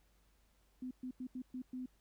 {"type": "tone bursts at uneven times", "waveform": "sine", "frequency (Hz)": 254.2, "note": "C4", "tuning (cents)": -50, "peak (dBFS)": -40, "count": 6, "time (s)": [[0.82, 0.91], [1.03, 1.11], [1.2, 1.27], [1.35, 1.42], [1.54, 1.62], [1.73, 1.86]], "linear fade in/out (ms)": 5, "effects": ["added 50 Hz sine -70 dBFS peak until 2 s", "pink hiss -75 dBFS RMS until 2 s"]}